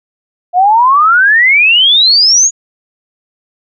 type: exponential sweep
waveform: sine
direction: up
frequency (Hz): 695 to 6840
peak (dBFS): -4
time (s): 0.53-2.51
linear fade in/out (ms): 50
effects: none